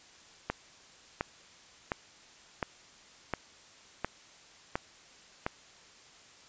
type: click train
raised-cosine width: 0.5 ms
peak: -15 dBFS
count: 8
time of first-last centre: 0.5-5.465 s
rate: 1.41 Hz
effects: white hiss -56 dBFS RMS until 6.48 s + resampled to 16000 Hz